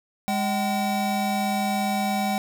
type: tone pair together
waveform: square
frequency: 205.1 / 764.4 Hz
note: G#3 / G5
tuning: -21 / -44 cents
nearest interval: octave + major seventh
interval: 2277 cents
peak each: -26 dBFS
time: 0.28-2.38 s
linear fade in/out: 0 ms
effects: none